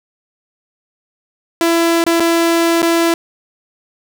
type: tone with dropouts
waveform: sawtooth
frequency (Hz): 335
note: E4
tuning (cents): +28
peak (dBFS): -7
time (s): 1.61-3.14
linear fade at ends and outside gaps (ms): 1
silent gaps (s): 2.04-2.065 / 2.199-2.204 / 2.82-2.828
effects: none